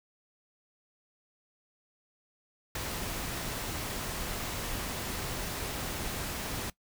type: noise with ADSR envelope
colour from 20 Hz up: pink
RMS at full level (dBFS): -33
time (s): 2.75-6.7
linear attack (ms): 4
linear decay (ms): 12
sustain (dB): -3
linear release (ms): 3
effects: noise-tail reverb RT60 0.1 s tail -19 dB re dry